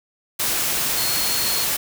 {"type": "tone in noise", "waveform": "sine", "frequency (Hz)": 4300, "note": "C8", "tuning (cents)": 47, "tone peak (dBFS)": -26, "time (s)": [0.97, 1.65], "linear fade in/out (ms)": 10, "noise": "white", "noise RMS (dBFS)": -22, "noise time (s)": [0.39, 1.77], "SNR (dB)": -7, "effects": []}